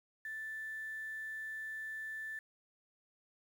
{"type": "tone with quantisation", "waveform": "sine", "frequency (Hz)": 1760, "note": "A6", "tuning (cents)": 0, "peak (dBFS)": -40, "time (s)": [0.25, 2.39], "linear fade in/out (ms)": 2, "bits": 10, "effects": []}